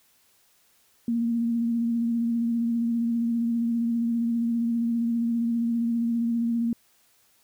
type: tone with vibrato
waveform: sine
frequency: 233.1 Hz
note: A#3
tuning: in tune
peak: -22 dBFS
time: 1.08-6.73 s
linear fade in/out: 2 ms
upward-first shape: sine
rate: 15 Hz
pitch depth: 24 cents each way
effects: white hiss -63 dBFS RMS until 7.43 s